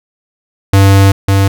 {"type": "tone pair in turn", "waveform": "square", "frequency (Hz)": [98, 98], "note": ["G2", "G2"], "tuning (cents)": [0, 0], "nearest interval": "unison", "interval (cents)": 0, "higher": "neither", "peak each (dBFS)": [-4, -7], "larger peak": "first", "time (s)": [[0.73, 1.12], [1.28, 1.48]], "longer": "first", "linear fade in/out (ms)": 5, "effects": []}